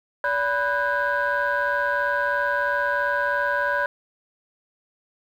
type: tone cluster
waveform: sine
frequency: 575 / 987 / 1493 / 1616 Hz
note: D5 / B5 / F#6 / G#6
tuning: -37 / -1 / +15 / -48 cents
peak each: -25 dBFS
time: 0.24-3.86 s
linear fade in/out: 2 ms
effects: tanh soft clip ceiling -14 dBFS + 9-bit